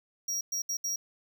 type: tone bursts at uneven times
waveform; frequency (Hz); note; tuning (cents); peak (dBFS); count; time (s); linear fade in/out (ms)
square; 5670; F8; +25; -30; 4; 0.28-0.41 / 0.52-0.62 / 0.69-0.77 / 0.84-0.96; 5
effects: none